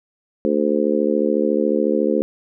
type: harmonic tone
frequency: 74 Hz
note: D2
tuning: 14 cents sharp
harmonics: 3 / 4 / 5 / 6 / 7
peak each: -22 / -22 / -22 / -22 / -22 dBFS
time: 0.45-2.22 s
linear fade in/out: 0 ms
effects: none